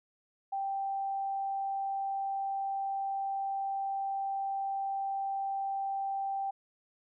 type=tone; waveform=sine; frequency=784 Hz; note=G5; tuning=in tune; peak=-31 dBFS; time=0.52-6.51 s; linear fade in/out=10 ms; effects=none